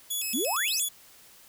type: tone with vibrato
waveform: 5% pulse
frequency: 2960 Hz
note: F#7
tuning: in tune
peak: -21 dBFS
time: 0.1-0.89 s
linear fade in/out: 10 ms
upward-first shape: square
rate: 4.3 Hz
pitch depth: 240 cents each way
type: exponential sweep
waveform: sine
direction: up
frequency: 204.3 to 11070 Hz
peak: -27 dBFS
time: 0.33-0.86 s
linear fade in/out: 20 ms
effects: white hiss -54 dBFS RMS until 1.48 s